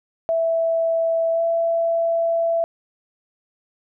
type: tone with pitch glide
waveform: sine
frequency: 659.3 to 667.7 Hz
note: E5 to E5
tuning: 0 to +22 cents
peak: -17 dBFS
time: 0.29-2.64 s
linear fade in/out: 0 ms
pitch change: +22 cents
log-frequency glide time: 1.32-1.42 s
effects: none